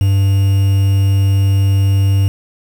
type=tone with quantisation; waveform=triangle; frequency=98 Hz; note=G2; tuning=in tune; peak=-7 dBFS; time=0.01-2.28 s; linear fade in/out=0 ms; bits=5; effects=none